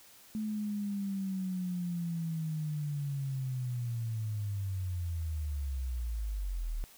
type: linear sweep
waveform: sine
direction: down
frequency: 217.5 to 36.21 Hz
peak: -32 dBFS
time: 0.35-6.84 s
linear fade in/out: 0 ms
effects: white hiss -57 dBFS RMS until 6.97 s